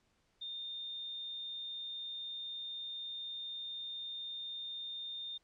sine tone, 3632 Hz, A#7, 46 cents flat, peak -40 dBFS, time 0.41-5.38 s, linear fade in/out 10 ms, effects pink hiss -75 dBFS RMS until 5.43 s + low-pass 7000 Hz 12 dB/octave

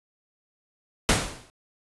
pink noise with exponential decay, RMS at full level -17 dBFS, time 1.09-1.5 s, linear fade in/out 0 ms, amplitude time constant 88 ms, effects resampled to 24000 Hz

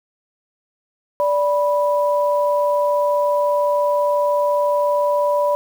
sine tone pair together, 584 / 982.2 Hz, D5 / B5, -10 / -10 cents, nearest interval major sixth, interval 900 cents, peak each -16 / -20 dBFS, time 1.2-5.55 s, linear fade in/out 0 ms, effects 7-bit

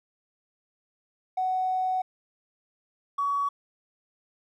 triangle tone pair in turn, 745 / 1129.1 Hz, F#5 / C#6, +12 / +32 cents, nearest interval perfect fifth, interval 720 cents, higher second, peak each -20 dBFS, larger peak neither, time 1.37-2.02 / 3.18-3.49 s, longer first, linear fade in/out 10 ms, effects tanh soft clip ceiling -22 dBFS

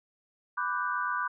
sine chord, G major seventh, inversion first, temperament equal with one note detuned, 993.5 / 1174.7 / 1480 / 1568 Hz, B5 / D6 / F#6 / G6, +10 / 0 / 0 / 0 cents, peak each -34 / -32 / -33 / -37 dBFS, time 0.57-1.28 s, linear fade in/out 10 ms, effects none

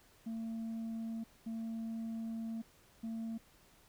sine tone bursts at uneven times, 225.8 Hz, A3, 45 cents sharp, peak -35 dBFS, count 3, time 0.26-1.24 / 1.46-2.62 / 3.03-3.38 s, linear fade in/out 10 ms, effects tanh soft clip ceiling -37 dBFS + pink hiss -65 dBFS RMS until 3.88 s

